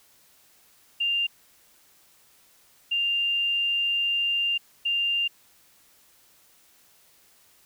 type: tone bursts at uneven times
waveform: sine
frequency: 2794 Hz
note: F7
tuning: in tune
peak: -22 dBFS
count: 3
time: 1-1.27 / 2.91-4.58 / 4.85-5.28 s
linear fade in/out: 10 ms
effects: white hiss -59 dBFS RMS until 7.65 s